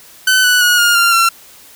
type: tone with pitch steps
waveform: sawtooth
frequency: 1516 / 1483.1 / 1450.9 / 1419.4 / 1388.6 / 1358.4 Hz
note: F#6 / F#6 / F#6 / F6 / F6 / F6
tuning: +42 / +4 / -34 / +28 / -10 / -48 cents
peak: -5 dBFS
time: 0.27-1.29 s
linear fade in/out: 5 ms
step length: 170 ms
effects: white hiss -41 dBFS RMS until 1.75 s